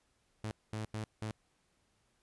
sawtooth tone bursts at uneven times, 108.5 Hz, A2, 24 cents flat, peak -33 dBFS, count 4, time 0.44-0.51 / 0.73-0.85 / 0.94-1.04 / 1.22-1.31 s, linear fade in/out 0 ms, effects pink hiss -75 dBFS RMS until 2.22 s + resampled to 24000 Hz

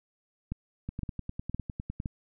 two click trains, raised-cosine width 5 ms, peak -22 / -20 dBFS, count 12 / 4, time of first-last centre 0.89-2.001 / 0.52-2.058 s, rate 9.9 / 1.95 Hz, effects none

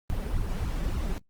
brown noise with flanger, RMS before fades -29 dBFS, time 0.1-1.18 s, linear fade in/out 0 ms, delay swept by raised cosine 0.7 to 5.3 ms, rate 3.5 Hz, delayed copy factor +0.85, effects noise-tail reverb RT60 0.1 s tail -24 dB re dry + Opus 24 kbps

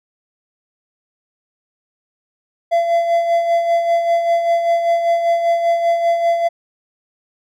triangle tone with tremolo, 679 Hz, F5, 49 cents flat, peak -9 dBFS, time 2.71-6.49 s, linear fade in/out 20 ms, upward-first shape sine, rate 5.1 Hz, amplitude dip 50%, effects none

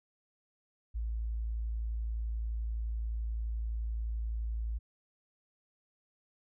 sine tone, 55.8 Hz, A1, 25 cents sharp, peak -32 dBFS, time 0.94-4.79 s, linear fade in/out 20 ms, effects none

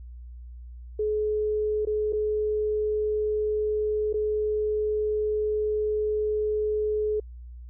sine tone with dropouts, 425.4 Hz, G#4, 42 cents sharp, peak -23 dBFS, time 0.99-7.2 s, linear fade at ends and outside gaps 5 ms, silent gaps 1.852-1.87 / 2.125-2.131 / 4.129-4.14 s, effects added 60 Hz sine -39 dBFS peak until 7.69 s

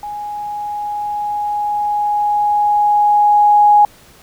sine tone with level ramp, 830.6 Hz, G#5, in tune, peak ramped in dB -23 to -5 dBFS, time 0.03-3.85 s, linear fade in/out 2 ms, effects pink hiss -45 dBFS RMS until 4.22 s

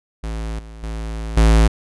square tone with level steps, 55 Hz, A1, in tune, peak -24 / -35 / -25 / -10 dBFS, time 0.23-1.68 s, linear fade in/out 10 ms, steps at 0.59 / 0.83 / 1.37 s, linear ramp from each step 2 ms, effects resampled to 24000 Hz

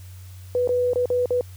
sine tone with dropouts, 493.9 Hz, B4, in tune, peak -18 dBFS, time 0.55-1.41 s, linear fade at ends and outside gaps 1 ms, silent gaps 0.675-0.691 / 0.934-0.958 / 1.057-1.102 / 1.258-1.306 s, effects added 92 Hz sine -38 dBFS peak until 1.56 s + white hiss -52 dBFS RMS until 1.56 s

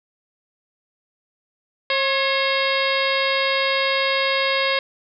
harmonic tone with a mistuned harmonic, 540 Hz, C#5, 45 cents flat, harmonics 1 / 2 / 3 / 4 / 5 / 6 / 7 / 8 / 9, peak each -23 / -26 / -27 / -24 / -28 / -29 / -29 / -32 / -32 dBFS, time 1.9-4.79 s, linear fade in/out 2 ms, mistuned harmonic 3, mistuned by +50 cents, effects none

